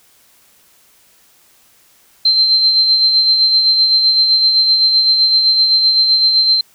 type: tone with tremolo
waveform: sine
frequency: 4121 Hz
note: C8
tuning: 27 cents flat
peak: -7 dBFS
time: 2.25-6.61 s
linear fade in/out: 5 ms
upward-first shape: sine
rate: 7.8 Hz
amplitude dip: 40%
effects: white hiss -51 dBFS RMS until 6.74 s

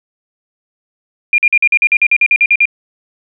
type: tone bursts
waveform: sine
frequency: 2406 Hz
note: D7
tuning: 41 cents sharp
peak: -6 dBFS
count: 14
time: 1.33-2.655 s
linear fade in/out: 2 ms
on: 51 ms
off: 47 ms
effects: none

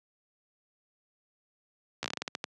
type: slowing click train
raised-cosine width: 0.2 ms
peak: -15 dBFS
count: 11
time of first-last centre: 2.03-2.441 s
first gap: 13 ms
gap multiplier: 1.24
effects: high-pass 150 Hz 12 dB/octave + resampled to 22050 Hz

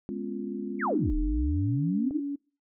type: chord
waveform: sine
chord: C# dominant seventh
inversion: second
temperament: equal with one note detuned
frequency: 207.7 / 246.9 / 272.6 / 349.2 Hz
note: G#3 / B3 / C#4 / E#4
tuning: 0 / 0 / -29 / 0 cents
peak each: -35 / -38 / -37 / -37 dBFS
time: 0.09-1.1 s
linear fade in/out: 0 ms
type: exponential two-way sweep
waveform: sine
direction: down then up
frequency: 2349 to 35.98 to 343.7 Hz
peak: -25 dBFS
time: 0.79-2.21 s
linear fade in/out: 50 ms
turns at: 1.15 s
type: tone with pitch glide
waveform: sine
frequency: 303.8 to 283.5 Hz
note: D#4 to C#4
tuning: -41 to +39 cents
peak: -29 dBFS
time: 0.92-2.36 s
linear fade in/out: 10 ms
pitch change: -120 cents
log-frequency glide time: 1.39-1.74 s
type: click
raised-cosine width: 2 ms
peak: -27 dBFS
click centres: 2.109 s
effects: noise-tail reverb RT60 0.4 s tail -25 dB re dry

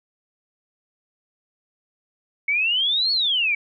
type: exponential two-way sweep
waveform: sine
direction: up then down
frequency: 2205 to 4435 to 2256 Hz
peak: -18 dBFS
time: 2.48-3.55 s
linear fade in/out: 5 ms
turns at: 3.12 s
effects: none

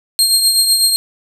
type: tone with tremolo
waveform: 25% pulse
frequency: 4212 Hz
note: C8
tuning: 11 cents sharp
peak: -3 dBFS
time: 0.19-0.96 s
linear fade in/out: 0 ms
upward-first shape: triangle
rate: 8 Hz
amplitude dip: 55%
effects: none

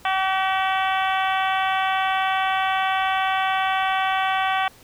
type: harmonic tone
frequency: 381.3 Hz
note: G4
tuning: 48 cents flat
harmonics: 2 / 3 / 4 / 5 / 6 / 7 / 8 / 9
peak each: -22 / -26 / -28 / -30 / -32 / -33 / -34 / -35 dBFS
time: 0.05-4.68 s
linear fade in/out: 2 ms
effects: pink hiss -50 dBFS RMS until 4.83 s

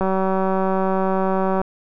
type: click train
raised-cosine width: 1 ms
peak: -8 dBFS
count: 306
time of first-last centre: 0.01-1.615 s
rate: 190 Hz
effects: none

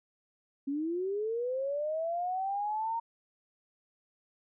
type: linear sweep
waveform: sine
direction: up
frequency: 270.1 to 929 Hz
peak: -30 dBFS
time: 0.67-3 s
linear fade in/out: 10 ms
effects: none

